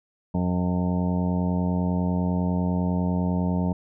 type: harmonic tone with a mistuned harmonic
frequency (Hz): 90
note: F#2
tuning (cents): -47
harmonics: 1 / 2 / 3 / 4 / 5 / 6 / 7 / 8 / 9 / 10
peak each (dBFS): -28 / -23 / -31 / -41 / -37 / -42 / -36 / -44 / -42 / -37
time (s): 0.34-3.73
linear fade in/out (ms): 5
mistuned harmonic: 9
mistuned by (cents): -26
effects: none